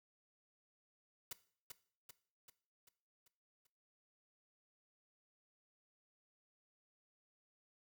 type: noise with echo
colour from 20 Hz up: white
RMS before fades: -44 dBFS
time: 1.31-1.33 s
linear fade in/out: 5 ms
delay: 390 ms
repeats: 6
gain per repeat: -5 dB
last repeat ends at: 3.67 s
effects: noise-tail reverb RT60 0.5 s tail -17 dB re dry